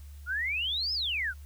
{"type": "exponential two-way sweep", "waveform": "sine", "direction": "up then down", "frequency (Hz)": [1382, 5274, 1382], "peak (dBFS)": -28, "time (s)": [0.26, 1.34], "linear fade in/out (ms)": 50, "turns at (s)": 0.93, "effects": ["added 72 Hz sine -43 dBFS peak until 1.45 s", "white hiss -61 dBFS RMS until 1.45 s"]}